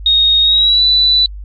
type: tone with pitch glide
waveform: sine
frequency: 3729 to 3974 Hz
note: A#7 to B7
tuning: 0 to +10 cents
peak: -7 dBFS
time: 0.06-1.26 s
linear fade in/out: 2 ms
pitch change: +110 cents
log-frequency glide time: 0.42-0.83 s
effects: added 50 Hz sine -25 dBFS peak until 1.44 s + MP3 64 kbps